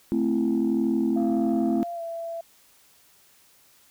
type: chord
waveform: sine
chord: A minor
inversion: none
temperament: equal with one note detuned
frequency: 220 / 261.6 / 333.7 Hz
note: A3 / C4 / E4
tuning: 0 / 0 / +21 cents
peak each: -24 dBFS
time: 0.12-1.83 s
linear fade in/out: 0 ms
type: tone with pitch glide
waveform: sine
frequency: 689 to 669 Hz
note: F5 to E5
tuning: -24 to +25 cents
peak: -30 dBFS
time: 1.16-2.41 s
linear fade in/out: 5 ms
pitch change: -51 cents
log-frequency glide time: 1.94-2.01 s
effects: tanh soft clip ceiling -15 dBFS + white hiss -58 dBFS RMS until 3.9 s